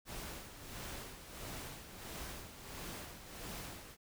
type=noise with tremolo; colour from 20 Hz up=pink; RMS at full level=-45 dBFS; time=0.05-3.97 s; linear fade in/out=50 ms; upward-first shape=sine; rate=1.5 Hz; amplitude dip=60%; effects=none